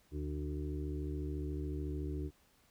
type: harmonic tone with a mistuned harmonic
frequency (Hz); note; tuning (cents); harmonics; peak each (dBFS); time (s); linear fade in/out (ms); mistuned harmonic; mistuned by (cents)
73.9; D2; +11; 1 / 2 / 4 / 5 / 6; -38 / -44 / -43 / -45 / -54; 0.11-2.31; 50; 6; +16
effects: pink hiss -69 dBFS RMS until 2.7 s